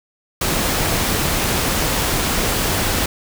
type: noise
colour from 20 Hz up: pink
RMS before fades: -19 dBFS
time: 0.41-3.06 s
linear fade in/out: 5 ms
effects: none